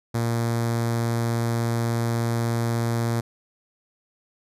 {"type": "tone with notch filter", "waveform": "sawtooth", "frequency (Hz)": 116.54, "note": "A#2", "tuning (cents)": 0, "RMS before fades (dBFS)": -24, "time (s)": [0.14, 3.21], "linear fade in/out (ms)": 10, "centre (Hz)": 2800, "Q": 1.5, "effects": ["resampled to 32000 Hz"]}